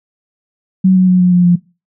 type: tone with pitch steps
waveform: sine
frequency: 187.4 / 184.93 / 182.49 / 180.08 / 177.7 / 175.36 Hz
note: F#3 / F#3 / F#3 / F#3 / F3 / F3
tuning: +22 / -1 / -24 / -47 / +30 / +7 cents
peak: -5 dBFS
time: 0.84-1.56 s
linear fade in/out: 10 ms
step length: 120 ms
effects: noise-tail reverb RT60 0.3 s tail -22 dB re dry